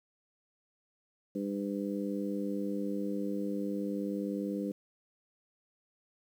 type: harmonic tone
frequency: 100.3 Hz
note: G2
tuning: 40 cents sharp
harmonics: 2 / 3 / 4 / 5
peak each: -35 / -36 / -42 / -40 dBFS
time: 1.35-4.72 s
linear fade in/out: 5 ms
effects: 10-bit